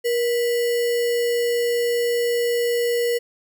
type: tone with sample-and-hold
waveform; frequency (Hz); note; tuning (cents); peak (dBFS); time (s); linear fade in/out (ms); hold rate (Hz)
sine; 475.2; A#4; +33; -18; 0.04-3.19; 20; 2450
effects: none